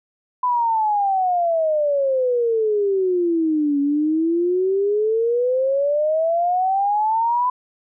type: exponential two-way sweep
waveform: sine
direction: down then up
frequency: 1007 to 280.5 to 1007 Hz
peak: -16 dBFS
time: 0.43-7.5 s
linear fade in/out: 5 ms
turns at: 3.8 s
effects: none